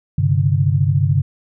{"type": "chord", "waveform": "sine", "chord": "G suspended fourth", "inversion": "none", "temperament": "equal with one note detuned", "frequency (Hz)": [98, 132.87, 146.83], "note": ["G2", "C3", "D3"], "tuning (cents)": [0, 27, 0], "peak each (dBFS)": -17, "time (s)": [0.18, 1.22], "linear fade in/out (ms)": 5, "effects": []}